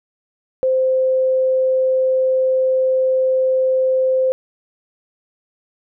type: tone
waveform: sine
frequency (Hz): 520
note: C5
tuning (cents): -11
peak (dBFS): -13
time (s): 0.63-4.32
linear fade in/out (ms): 0
effects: none